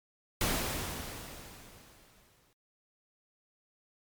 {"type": "noise with exponential decay", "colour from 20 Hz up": "pink", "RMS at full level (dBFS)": -29, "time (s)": [0.41, 2.53], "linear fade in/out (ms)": 1, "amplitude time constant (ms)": 460, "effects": ["MP3 96 kbps"]}